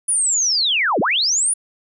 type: linear two-way sweep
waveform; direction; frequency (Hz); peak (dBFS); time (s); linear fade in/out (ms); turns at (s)
sine; down then up; 9956 to 155 to 9956; -15; 0.08-1.54; 10; 1
effects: none